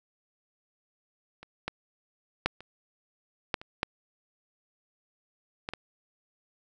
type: clicks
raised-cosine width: 0.3 ms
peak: -29 / -15 / -8 / -29 / -10 / -27 / -10 / -17 / -19 dBFS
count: 9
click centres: 1.43 / 1.68 / 2.46 / 2.606 / 3.542 / 3.615 / 3.831 / 5.689 / 5.736 s
effects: none